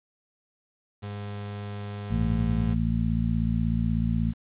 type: tone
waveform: 35% pulse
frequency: 102.2 Hz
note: G#2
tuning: 27 cents flat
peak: -31 dBFS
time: 1.02-2.75 s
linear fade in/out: 20 ms
type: harmonic tone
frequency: 56.4 Hz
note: A1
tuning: 44 cents sharp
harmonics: 1 / 2 / 3 / 4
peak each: -28 / -28 / -28 / -28 dBFS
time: 2.09-4.34 s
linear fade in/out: 50 ms
effects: resampled to 8000 Hz + 9-bit